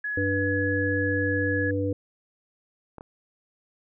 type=tone; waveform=sine; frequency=1688 Hz; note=G#6; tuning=28 cents sharp; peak=-27 dBFS; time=0.04-1.71 s; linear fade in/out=5 ms
type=harmonic tone; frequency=98 Hz; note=G2; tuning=in tune; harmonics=1 / 3 / 5; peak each=-28 / -28 / -28 dBFS; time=0.17-1.93 s; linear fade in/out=5 ms
type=clicks; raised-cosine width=1 ms; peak=-26 dBFS; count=2; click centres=2.983 / 3.009 s
effects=none